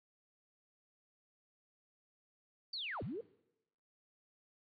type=linear two-way sweep; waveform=sine; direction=down then up; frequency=4699 to 82.41 to 492.4 Hz; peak=-39 dBFS; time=2.73-3.21 s; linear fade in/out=5 ms; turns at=3.03 s; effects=noise-tail reverb RT60 0.9 s tail -22 dB re dry + AAC 32 kbps